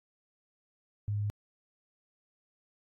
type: tone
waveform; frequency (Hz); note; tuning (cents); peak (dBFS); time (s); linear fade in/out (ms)
sine; 103.5; G#2; -5; -29; 1.08-1.3; 0
effects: AAC 48 kbps